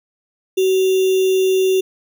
sine tone with sample-and-hold, 377.5 Hz, F#4, 35 cents sharp, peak -12 dBFS, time 0.57-1.81 s, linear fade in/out 10 ms, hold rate 3150 Hz, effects none

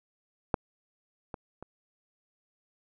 clicks, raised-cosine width 1 ms, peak -10 / -23 / -28 dBFS, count 3, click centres 0.542 / 1.342 / 1.626 s, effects none

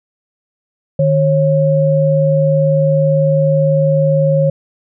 sine tone pair together, 153 / 545.2 Hz, D#3 / C#5, -29 / -29 cents, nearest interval octave + minor seventh, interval 2200 cents, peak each -12 dBFS, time 0.99-4.5 s, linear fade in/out 5 ms, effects none

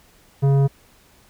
triangle tone with tanh clipping, 138.3 Hz, C#3, 4 cents flat, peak -15 dBFS, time 0.42-0.68 s, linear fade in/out 20 ms, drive 16 dB, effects pink hiss -54 dBFS RMS until 1.29 s

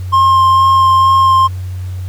triangle tone with vibrato, 1062 Hz, C6, 25 cents sharp, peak -4 dBFS, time 0.12-1.48 s, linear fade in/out 20 ms, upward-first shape sine, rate 2.2 Hz, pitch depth 12 cents each way, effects added 92 Hz sine -19 dBFS peak until 2.08 s + pink hiss -42 dBFS RMS until 2.08 s

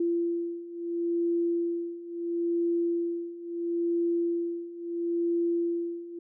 sine beating tone pair, 340.7 / 341.44 Hz, F4 / F4, -43 / -39 cents, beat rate 0.74 Hz, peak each -31 / -28 dBFS, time 0-6.19 s, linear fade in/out 5 ms, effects none

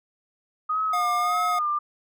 sine tone with vibrato, 1236 Hz, D#6, 12 cents flat, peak -22 dBFS, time 0.69-1.79 s, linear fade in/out 10 ms, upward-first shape sine, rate 1.7 Hz, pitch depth 66 cents each way
square tone, 715 Hz, F5, 41 cents sharp, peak -27 dBFS, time 0.93-1.59 s, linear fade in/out 5 ms
effects none

